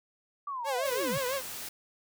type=linear sweep; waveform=sine; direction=down; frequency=1178 to 116.4 Hz; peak=-33 dBFS; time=0.47-1.18 s; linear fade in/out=5 ms
type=tone with vibrato; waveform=sawtooth; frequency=523.3 Hz; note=C5; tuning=in tune; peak=-26 dBFS; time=0.64-1.42 s; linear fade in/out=50 ms; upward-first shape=triangle; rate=6 Hz; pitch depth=140 cents each way
type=noise; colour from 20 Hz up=white; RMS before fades=-40 dBFS; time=0.85-1.69 s; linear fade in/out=5 ms
effects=none